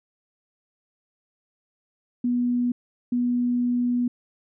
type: tone bursts at uneven times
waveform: sine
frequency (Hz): 244.1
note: B3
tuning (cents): -20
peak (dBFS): -20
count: 2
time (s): 2.24-2.72 / 3.12-4.08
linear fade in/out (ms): 5
effects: none